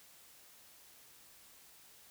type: silence
effects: white hiss -60 dBFS RMS until 2.1 s